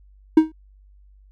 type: tone with exponential decay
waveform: triangle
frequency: 315.4 Hz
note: D#4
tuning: 24 cents sharp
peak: -3 dBFS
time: 0.37-0.52 s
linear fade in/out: 5 ms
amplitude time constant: 31 ms
effects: added 49 Hz sine -48 dBFS peak until 1.31 s